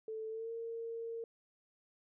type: tone with pitch glide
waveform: sine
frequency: 440 to 458.9 Hz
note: A4 to A#4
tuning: 0 to -27 cents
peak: -39 dBFS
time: 0.08-1.24 s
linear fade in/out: 2 ms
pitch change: +73 cents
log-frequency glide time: 0.29-0.51 s
effects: none